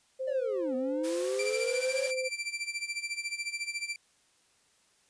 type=tone with pitch glide; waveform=sine; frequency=523.3 to 516.4 Hz; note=C5 to C5; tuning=0 to -23 cents; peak=-31 dBFS; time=0.19-2.29 s; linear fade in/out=20 ms; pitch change=-23 cents; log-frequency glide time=0.62-1.07 s
type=linear two-way sweep; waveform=triangle; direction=down then up; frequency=599 to 246.9 to 564 Hz; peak=-30 dBFS; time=0.27-2.07 s; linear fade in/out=10 ms; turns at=0.75 s
type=high-pass noise; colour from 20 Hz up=white; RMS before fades=-41 dBFS; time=1.03-2.12 s; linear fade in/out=20 ms; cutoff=350 Hz; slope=24 dB/octave
type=tone with tremolo; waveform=sawtooth; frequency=2349 Hz; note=D7; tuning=in tune; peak=-27 dBFS; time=1.39-3.96 s; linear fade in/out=2 ms; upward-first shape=sine; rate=14 Hz; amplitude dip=80%
effects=white hiss -67 dBFS RMS until 5.09 s + resampled to 22050 Hz